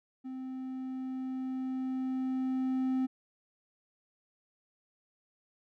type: tone with level ramp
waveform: triangle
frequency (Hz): 260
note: C4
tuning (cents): -11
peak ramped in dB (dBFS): -36 to -25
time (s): 0.24-3.07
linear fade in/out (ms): 20
effects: none